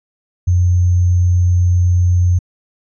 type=tone with sample-and-hold; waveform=sine; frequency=89.2 Hz; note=F2; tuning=37 cents sharp; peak=-9 dBFS; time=0.47-2.39 s; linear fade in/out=10 ms; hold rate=6300 Hz; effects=resampled to 24000 Hz